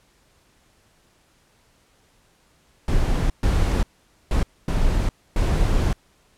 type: noise bursts at uneven times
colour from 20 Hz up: brown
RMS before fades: -19 dBFS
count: 5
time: 2.88-3.3 / 3.43-3.83 / 4.31-4.43 / 4.68-5.09 / 5.36-5.93 s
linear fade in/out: 2 ms
effects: pink hiss -60 dBFS RMS until 6.37 s + low-pass 11000 Hz 12 dB/octave